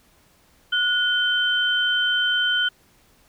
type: tone pair together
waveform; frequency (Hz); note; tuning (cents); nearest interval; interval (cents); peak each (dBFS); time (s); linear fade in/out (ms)
sine; 1459 / 3092; F#6 / G7; -25 / -24; octave + minor second; 1301; -21; 0.72-2.69; 10
effects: pink hiss -58 dBFS RMS until 3.28 s